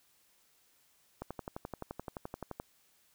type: click train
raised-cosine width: 1 ms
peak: -25 dBFS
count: 17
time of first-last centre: 1.22-2.599 s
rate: 11.6 Hz
effects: white hiss -69 dBFS RMS until 3.14 s